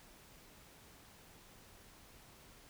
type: silence
effects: pink hiss -60 dBFS RMS until 2.69 s